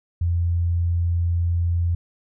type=tone; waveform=sine; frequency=85.8 Hz; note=F2; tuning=30 cents flat; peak=-18 dBFS; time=0.21-1.95 s; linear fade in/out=5 ms; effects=none